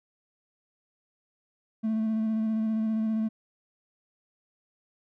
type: tone with vibrato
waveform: triangle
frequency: 220 Hz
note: A3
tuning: in tune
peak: -22 dBFS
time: 1.83-3.29 s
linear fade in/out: 20 ms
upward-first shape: square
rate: 15 Hz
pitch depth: 16 cents each way
effects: tanh soft clip ceiling -18 dBFS